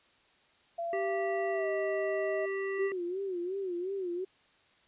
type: tone with pitch glide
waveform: sine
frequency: 679 to 629.9 Hz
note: F5 to D#5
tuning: -49 to +21 cents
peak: -32 dBFS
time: 0.78-2.46 s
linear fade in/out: 10 ms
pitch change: -130 cents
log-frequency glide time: 1.51-1.68 s
type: harmonic tone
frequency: 390 Hz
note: G4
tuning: 9 cents flat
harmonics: 1 / 3 / 5 / 7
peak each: -32 / -45 / -39 / -50 dBFS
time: 0.93-2.92 s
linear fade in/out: 2 ms
type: tone with vibrato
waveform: sine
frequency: 370 Hz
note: F#4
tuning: in tune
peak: -32 dBFS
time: 2.78-4.25 s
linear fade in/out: 10 ms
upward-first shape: sine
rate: 2.8 Hz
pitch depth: 120 cents each way
effects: white hiss -65 dBFS RMS until 4.87 s + resampled to 8000 Hz